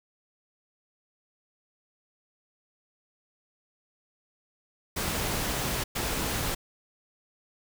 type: noise bursts at uneven times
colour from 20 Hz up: pink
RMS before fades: -30 dBFS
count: 2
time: 4.96-5.84 / 5.95-6.55 s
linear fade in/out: 10 ms
effects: none